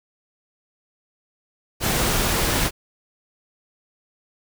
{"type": "noise", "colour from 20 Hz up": "pink", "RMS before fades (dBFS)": -21, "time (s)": [1.8, 2.71], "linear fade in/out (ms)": 50, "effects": []}